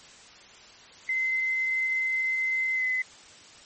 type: tone with pitch glide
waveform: sine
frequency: 2061 to 2030 Hz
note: C7 to B6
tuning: -27 to +47 cents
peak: -24 dBFS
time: 1.09-3.02 s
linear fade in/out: 2 ms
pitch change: -26 cents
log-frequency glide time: 2.74-2.85 s
effects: white hiss -50 dBFS RMS until 3.65 s + MP3 32 kbps